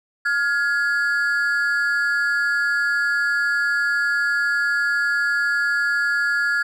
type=ring-modulated tone; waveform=triangle; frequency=1548 Hz; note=G6; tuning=22 cents flat; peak=-13 dBFS; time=0.25-6.63 s; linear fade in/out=10 ms; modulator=134 Hz; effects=none